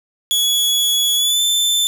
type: tone with pitch glide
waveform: sawtooth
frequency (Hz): 3376 to 3538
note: G#7 to A7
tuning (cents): +28 to +9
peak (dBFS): -11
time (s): 0.31-1.87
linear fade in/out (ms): 0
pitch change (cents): +81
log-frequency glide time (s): 1.16-1.41
effects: 7-bit